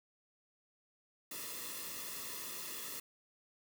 white noise with comb filter, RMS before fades -44 dBFS, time 1.31-3 s, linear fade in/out 5 ms, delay 1.3 ms, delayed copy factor -0.8, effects none

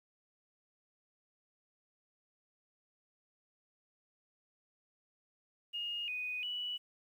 sine tone with pitch steps, 2851 / 2488 / 2950 Hz, F7 / D#7 / F#7, +35 / -1 / -6 cents, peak -36 dBFS, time 5.73-6.78 s, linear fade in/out 20 ms, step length 350 ms, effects 11-bit

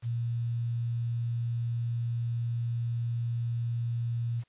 sine tone with quantisation, 117.7 Hz, A#2, 17 cents sharp, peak -28 dBFS, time 0.02-4.44 s, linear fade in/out 50 ms, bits 9, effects white hiss -73 dBFS RMS until 4.48 s + resampled to 8000 Hz

